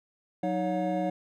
triangle tone cluster, 183.3 / 312.5 / 560 / 720 Hz, F#3 / D#4 / C#5 / F#5, -16 / +8 / +18 / -47 cents, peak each -30 dBFS, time 0.43-1.1 s, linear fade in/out 5 ms, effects none

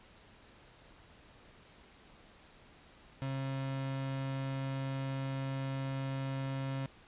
35% pulse tone, 134.8 Hz, C#3, 48 cents flat, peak -33 dBFS, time 3.22-6.86 s, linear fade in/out 0 ms, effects pink hiss -59 dBFS RMS until 7.07 s + resampled to 8000 Hz

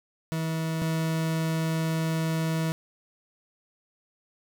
40% pulse tone pair in turn, 161.3 / 161.3 Hz, E3 / E3, -37 / -37 cents, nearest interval unison, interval 0 cents, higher neither, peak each -26 / -24 dBFS, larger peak second, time 0.32-0.82 / 0.82-2.72 s, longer second, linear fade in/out 0 ms, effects none

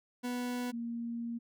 40% pulse / sine tone pair in turn, 246.1 / 234 Hz, B3 / A#3, -6 / +7 cents, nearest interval minor second, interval 87 cents, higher first, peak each -33 / -35 dBFS, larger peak first, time 0.23-0.72 / 0.72-1.39 s, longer second, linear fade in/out 20 ms, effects none

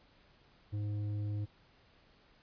triangle tone with tanh clipping, 103.83 Hz, G#2, in tune, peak -35 dBFS, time 0.72-1.46 s, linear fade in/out 20 ms, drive 12 dB, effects pink hiss -65 dBFS RMS until 2.42 s + resampled to 11025 Hz

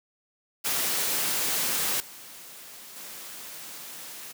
white noise with level steps, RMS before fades -27 / -45 / -41 dBFS, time 0.64-4.33 s, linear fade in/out 20 ms, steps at 2 / 2.96 s, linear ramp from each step 2 ms, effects high-pass 150 Hz 12 dB/octave

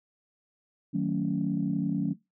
sine chord, D# half-diminished seventh, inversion none, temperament just, 155.56 / 186.68 / 224 / 280 Hz, D#3 / F#3 / A3 / C#4, 0 / +16 / +31 / +18 cents, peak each -32 / -29 / -32 / -30 dBFS, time 0.93-2.14 s, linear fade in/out 20 ms, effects noise-tail reverb RT60 0.2 s tail -19 dB re dry + tanh soft clip ceiling -16 dBFS

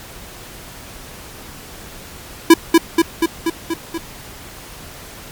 square tone with echo, 331.5 Hz, E4, 10 cents sharp, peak -3 dBFS, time 2.5-2.54 s, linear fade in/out 5 ms, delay 240 ms, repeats 6, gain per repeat -3 dB, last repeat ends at 3.98 s, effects pink hiss -36 dBFS RMS until 5.31 s + MP3 96 kbps

